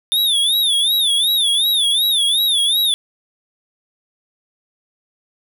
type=tone with vibrato; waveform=square; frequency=3573 Hz; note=A7; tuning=26 cents sharp; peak=-14 dBFS; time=0.12-2.94 s; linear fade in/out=0 ms; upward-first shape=sine; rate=2.7 Hz; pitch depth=140 cents each way; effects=none